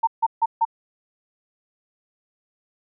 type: tone bursts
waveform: sine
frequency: 910 Hz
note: A#5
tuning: 42 cents flat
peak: -15 dBFS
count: 4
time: 0.03-0.652 s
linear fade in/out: 10 ms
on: 43 ms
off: 150 ms
effects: none